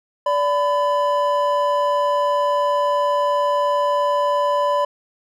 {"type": "tone pair together", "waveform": "triangle", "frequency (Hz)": [580, 1002.9], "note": ["D5", "B5"], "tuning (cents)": [-22, 26], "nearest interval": "major sixth", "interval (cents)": 948, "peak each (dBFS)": -17, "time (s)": [0.26, 4.85], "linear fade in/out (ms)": 5, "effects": []}